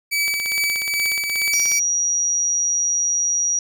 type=tone with tremolo; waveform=sawtooth; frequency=2292 Hz; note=D7; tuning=43 cents flat; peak=-14 dBFS; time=0.11-1.8 s; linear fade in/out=20 ms; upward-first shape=triangle; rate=2.4 Hz; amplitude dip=45%
type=click train; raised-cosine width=0.2 ms; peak=-15 dBFS; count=25; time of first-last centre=0.28-1.717 s; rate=16.7 Hz
type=tone; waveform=sine; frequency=5760 Hz; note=F#8; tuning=47 cents flat; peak=-17 dBFS; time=1.53-3.59 s; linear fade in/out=2 ms
effects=none